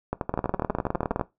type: two click trains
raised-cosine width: 1 ms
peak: -12 / -11 dBFS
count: 14 / 18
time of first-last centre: 0.13-1.196 / 0.34-1.212 s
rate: 12.2 / 19.5 Hz
effects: noise-tail reverb RT60 0.2 s tail -18 dB re dry